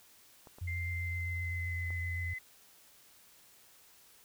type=clicks; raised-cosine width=1 ms; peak=-38 dBFS; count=3; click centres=0.472 / 0.585 / 1.905 s
type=tone with vibrato; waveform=sine; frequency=87.31 Hz; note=F2; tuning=in tune; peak=-35 dBFS; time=0.61-2.34 s; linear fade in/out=10 ms; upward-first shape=sine; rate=7.7 Hz; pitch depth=29 cents each way
type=tone with pitch glide; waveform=sine; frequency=2093 to 2032 Hz; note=C7 to B6; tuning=0 to +49 cents; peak=-38 dBFS; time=0.67-2.39 s; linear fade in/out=10 ms; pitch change=-51 cents; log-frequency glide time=0.85-1.87 s
effects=white hiss -61 dBFS RMS until 4.24 s